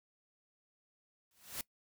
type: noise with exponential growth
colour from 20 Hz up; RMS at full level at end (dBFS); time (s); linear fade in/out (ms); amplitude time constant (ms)
white; -37; 1.31-1.61; 2; 64
effects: noise-tail reverb RT60 0.1 s tail -21 dB re dry